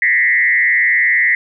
sine tone with frequency modulation, 1964 Hz, B6, 10 cents flat, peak -10 dBFS, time 0.02-1.35 s, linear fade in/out 2 ms, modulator 129 Hz, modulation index 1.2, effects none

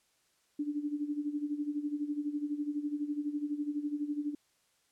sine tone with tremolo, 293.7 Hz, D4, in tune, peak -29 dBFS, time 0.59-4.35 s, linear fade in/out 5 ms, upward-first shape sine, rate 12 Hz, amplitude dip 75%, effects white hiss -72 dBFS RMS until 4.91 s + low-pass 10000 Hz 12 dB/octave

